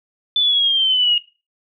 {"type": "exponential sweep", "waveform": "sine", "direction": "down", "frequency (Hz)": [3520, 2857], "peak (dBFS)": -13, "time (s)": [0.36, 1.18], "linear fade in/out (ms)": 2, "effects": ["noise-tail reverb RT60 0.3 s tail -18 dB re dry"]}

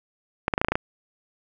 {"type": "clicks", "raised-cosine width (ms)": 0.5, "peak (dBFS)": -6, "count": 8, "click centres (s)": [0.481, 0.538, 0.579, 0.615, 0.647, 0.685, 0.72, 0.755], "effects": []}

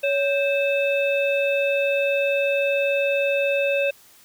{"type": "harmonic tone with a mistuned harmonic", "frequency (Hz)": 523.3, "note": "C5", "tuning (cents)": 0, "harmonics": [1, 3, 5, 7], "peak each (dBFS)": [-20, -34, -24, -37], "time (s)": [0.03, 3.91], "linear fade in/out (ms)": 10, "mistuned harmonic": 1, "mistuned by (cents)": 120, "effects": ["white hiss -52 dBFS RMS until 4.24 s"]}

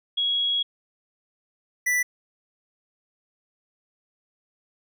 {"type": "tone pair in turn", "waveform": ["sine", "square"], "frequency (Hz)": [3322, 1975.3], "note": ["G#7", "B6"], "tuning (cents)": [0, 0], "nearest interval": "major sixth", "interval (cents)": 900, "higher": "first", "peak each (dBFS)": -21, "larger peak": "neither", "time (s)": [[0.17, 0.63], [1.86, 2.03]], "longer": "first", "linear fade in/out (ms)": 10, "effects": []}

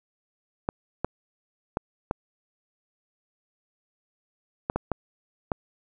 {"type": "clicks", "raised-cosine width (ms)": 1, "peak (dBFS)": -11, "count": 8, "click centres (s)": [0.689, 1.046, 1.771, 2.111, 4.699, 4.76, 4.917, 5.518], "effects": []}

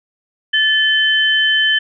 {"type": "tone pair together", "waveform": "sine", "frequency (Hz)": [1744, 3073], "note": ["A6", "G7"], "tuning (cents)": [-16, -35], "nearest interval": "minor seventh", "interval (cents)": 981, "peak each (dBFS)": -14, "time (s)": [0.53, 1.79], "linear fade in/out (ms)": 10, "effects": []}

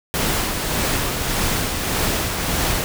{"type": "noise with tremolo", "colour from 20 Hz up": "pink", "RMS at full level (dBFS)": -20, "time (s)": [0.14, 2.84], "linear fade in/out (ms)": 0, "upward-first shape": "sine", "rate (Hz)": 1.7, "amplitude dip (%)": 35, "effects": []}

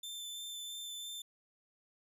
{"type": "tone with vibrato", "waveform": "sawtooth", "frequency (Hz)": 3547, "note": "A7", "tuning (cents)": 13, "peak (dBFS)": -39, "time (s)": [0.03, 1.22], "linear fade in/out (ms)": 5, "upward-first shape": "sine", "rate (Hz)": 3, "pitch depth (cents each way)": 11, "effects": []}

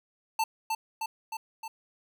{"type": "tone with echo", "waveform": "square", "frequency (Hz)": 889, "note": "A5", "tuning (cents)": 18, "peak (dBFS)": -25, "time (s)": [0.39, 0.44], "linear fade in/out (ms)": 5, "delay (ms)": 310, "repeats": 4, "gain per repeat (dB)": -3, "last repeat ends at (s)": 1.68, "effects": []}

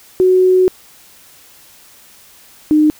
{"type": "tone pair in turn", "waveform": "sine", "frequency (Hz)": [370, 304.9], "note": ["F#4", "D#4"], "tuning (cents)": [0, -35], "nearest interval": "minor third", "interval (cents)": 335, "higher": "first", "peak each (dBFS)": -7, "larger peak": "neither", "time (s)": [[0.2, 0.68], [2.71, 2.9]], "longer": "first", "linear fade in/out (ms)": 0, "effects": ["white hiss -44 dBFS RMS until 2.99 s"]}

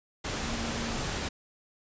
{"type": "tone in noise", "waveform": "sine", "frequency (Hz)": 230.6, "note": "A#3", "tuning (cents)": -19, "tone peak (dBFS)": -36, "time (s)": [0.43, 0.97], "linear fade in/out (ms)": 10, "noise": "pink", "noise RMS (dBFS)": -33, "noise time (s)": [0.24, 1.29], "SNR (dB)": -6, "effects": ["resampled to 16000 Hz"]}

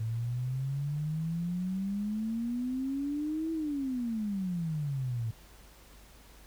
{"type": "exponential two-way sweep", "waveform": "sine", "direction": "up then down", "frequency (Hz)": [110, 327.4, 110], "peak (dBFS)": -30, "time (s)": [0, 5.31], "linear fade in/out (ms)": 5, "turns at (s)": 3.52, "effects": ["added 50 Hz sine -55 dBFS peak until 6.46 s", "pink hiss -57 dBFS RMS until 6.46 s"]}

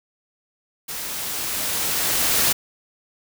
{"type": "noise with level ramp", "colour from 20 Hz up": "white", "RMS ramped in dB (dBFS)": [-31, -18], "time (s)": [0.88, 2.53], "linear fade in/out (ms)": 10, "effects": []}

